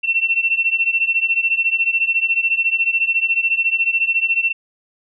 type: beating tone pair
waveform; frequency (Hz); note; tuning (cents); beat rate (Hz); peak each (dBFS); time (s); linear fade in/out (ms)
sine; 2698 / 2712; E7 / E7; +40 / +49; 14; -17 / -19; 0.03-4.53; 20
effects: none

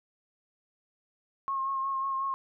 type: tone with vibrato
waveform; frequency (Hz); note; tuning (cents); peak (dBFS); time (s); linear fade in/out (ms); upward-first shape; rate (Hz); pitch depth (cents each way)
sine; 1079; C#6; -47; -28; 1.48-2.34; 0; sine; 5.5; 24
effects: none

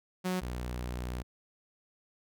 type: tone pair in turn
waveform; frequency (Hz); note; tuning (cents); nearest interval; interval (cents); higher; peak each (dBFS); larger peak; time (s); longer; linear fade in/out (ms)
sawtooth; 183.7 / 61.3; F#3 / B1; -12 / -12; octave + perfect fifth; 1900; first; -26 / -31; first; 0.24-0.41 / 0.41-1.23; second; 20
effects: none

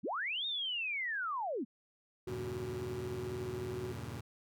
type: linear two-way sweep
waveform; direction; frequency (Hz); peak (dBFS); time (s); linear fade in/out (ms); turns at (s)
sine; up then down; 122.9 to 3729 to 192.1; -34; 0.03-1.65; 20; 0.46
type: tone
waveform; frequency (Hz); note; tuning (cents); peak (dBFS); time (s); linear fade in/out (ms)
sine; 370; F#4; 0; -39; 2.27-3.92; 5
type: chord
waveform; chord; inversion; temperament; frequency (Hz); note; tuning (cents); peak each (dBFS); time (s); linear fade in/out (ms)
sawtooth; E diminished seventh; none; just; 82.41 / 98.89 / 118.67 / 142.4; E2 / G2 / Bb2 / Db3; 0 / +16 / +31 / +47; -44 / -43 / -40 / -44; 2.27-4.21; 10
effects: none

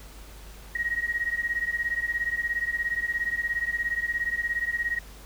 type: beating tone pair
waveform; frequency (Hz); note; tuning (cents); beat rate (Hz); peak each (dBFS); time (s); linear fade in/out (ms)
sine; 1883 / 1900; A#6 / A#6; +17 / +33; 17; -28 / -29; 0.75-4.99; 5
effects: added 50 Hz sine -44 dBFS peak until 5.25 s + pink hiss -49 dBFS RMS until 5.25 s

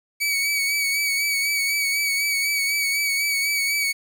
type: tone with vibrato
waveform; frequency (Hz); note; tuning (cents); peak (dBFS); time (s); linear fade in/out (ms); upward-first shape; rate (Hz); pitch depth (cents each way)
sawtooth; 2259; C#7; +32; -17; 0.2-3.93; 20; sine; 4; 35
effects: 9-bit

